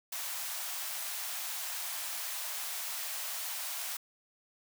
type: high-pass noise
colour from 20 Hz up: white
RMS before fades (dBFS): -38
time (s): 0.12-3.97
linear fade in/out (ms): 5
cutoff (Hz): 610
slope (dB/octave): 48
effects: none